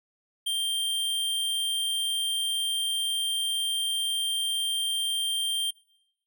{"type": "tone", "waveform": "square", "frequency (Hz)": 3171, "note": "G7", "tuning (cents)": 19, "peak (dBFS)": -26, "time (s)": [0.46, 5.71], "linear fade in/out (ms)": 10, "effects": ["noise-tail reverb RT60 0.8 s tail -23 dB re dry"]}